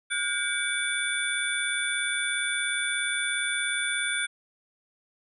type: tone cluster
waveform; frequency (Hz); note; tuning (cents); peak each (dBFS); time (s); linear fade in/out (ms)
sine; 1450 / 1587 / 2272 / 3485 / 9200; F#6 / G6 / C#7 / A7 / D9; -35 / +21 / +42 / -17 / -37; -31 / -33 / -32 / -32 / -33; 0.1-4.27; 20
effects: none